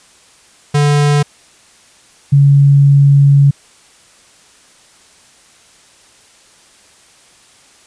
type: tone pair in turn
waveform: square / sine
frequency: 145.8 / 140.66 Hz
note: D3 / C#3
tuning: -12 / +26 cents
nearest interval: minor second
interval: 62 cents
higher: first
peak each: -9 / -4 dBFS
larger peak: second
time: 0.74-1.23 / 2.32-3.51 s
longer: second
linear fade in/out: 10 ms
effects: white hiss -46 dBFS RMS until 7.86 s + resampled to 22050 Hz